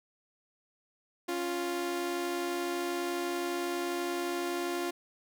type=tone pair together; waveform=sawtooth; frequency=277.2 / 349.2 Hz; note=C#4 / F4; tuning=0 / 0 cents; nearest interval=major third; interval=400 cents; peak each=-35 / -28 dBFS; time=1.28-4.91 s; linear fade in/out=10 ms; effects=none